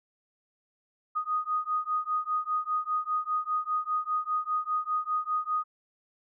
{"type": "beating tone pair", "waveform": "sine", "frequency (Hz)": [1240, 1245], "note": ["D#6", "D#6"], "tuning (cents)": [-6, 1], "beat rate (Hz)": 5, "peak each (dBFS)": -30, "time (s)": [1.15, 5.64], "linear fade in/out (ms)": 20, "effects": []}